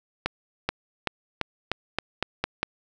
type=accelerating click train; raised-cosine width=0.3 ms; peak=-8 dBFS; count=9; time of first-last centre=0.26-2.63 s; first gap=430 ms; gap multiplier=0.89; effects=none